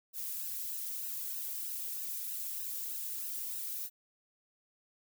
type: noise with flanger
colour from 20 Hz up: violet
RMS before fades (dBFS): -39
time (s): 0.13-3.9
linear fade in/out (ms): 50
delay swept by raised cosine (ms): 0.87 to 2.27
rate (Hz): 3.2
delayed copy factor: -0.9
effects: none